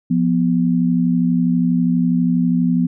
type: tone pair together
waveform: sine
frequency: 174.61 / 246.9 Hz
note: F3 / B3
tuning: 0 / 0 cents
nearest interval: tritone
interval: 600 cents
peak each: -16 dBFS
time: 0.1-2.87 s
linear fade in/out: 10 ms
effects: none